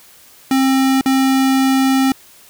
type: tone with dropouts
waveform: square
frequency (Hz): 266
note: C4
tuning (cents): +29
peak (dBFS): -12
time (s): 0.51-2.12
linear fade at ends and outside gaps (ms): 2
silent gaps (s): 1.011-1.059
effects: white hiss -45 dBFS RMS until 2.49 s